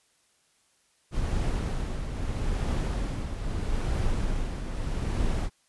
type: noise with tremolo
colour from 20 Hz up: brown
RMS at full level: -26 dBFS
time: 1.11-5.5 s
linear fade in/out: 50 ms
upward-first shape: triangle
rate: 0.78 Hz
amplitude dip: 55%
effects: white hiss -67 dBFS RMS until 5.68 s + resampled to 24000 Hz